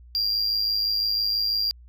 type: tone with amplitude modulation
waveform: triangle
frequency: 4767 Hz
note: D8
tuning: 25 cents sharp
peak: -18 dBFS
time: 0.15-1.71 s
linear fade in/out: 0 ms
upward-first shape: sine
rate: 106 Hz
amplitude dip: 55%
effects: added 60 Hz sine -45 dBFS peak until 1.88 s